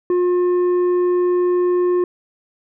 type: tone with tanh clipping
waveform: sine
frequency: 357.2 Hz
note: F4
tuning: 39 cents sharp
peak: -15 dBFS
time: 0.1-2.04 s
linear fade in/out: 2 ms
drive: 6 dB
effects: none